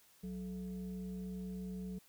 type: tone with frequency modulation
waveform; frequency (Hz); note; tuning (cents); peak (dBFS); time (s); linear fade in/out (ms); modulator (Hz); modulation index
sine; 185; F#3; 0; -40; 0.23-1.99; 10; 248; 0.53
effects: white hiss -66 dBFS RMS until 2.08 s